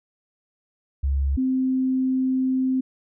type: tone pair in turn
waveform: sine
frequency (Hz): 68.9 / 260.1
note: C#2 / C4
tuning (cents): -10 / -10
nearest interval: octave + major seventh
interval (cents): 2300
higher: second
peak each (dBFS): -19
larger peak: neither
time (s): 1.03-1.37 / 1.37-2.81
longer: second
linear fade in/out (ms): 10
effects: none